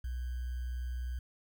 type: tone with sample-and-hold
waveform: sine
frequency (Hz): 61.74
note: B1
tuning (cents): 0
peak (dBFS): -34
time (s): 0.04-1.19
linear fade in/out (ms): 5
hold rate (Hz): 1575
effects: none